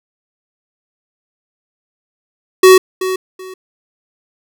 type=tone with echo; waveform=square; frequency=374.1 Hz; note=F#4; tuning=19 cents sharp; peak=-3 dBFS; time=2.63-2.78 s; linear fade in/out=5 ms; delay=380 ms; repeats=2; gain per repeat=-13 dB; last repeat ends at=3.54 s; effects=none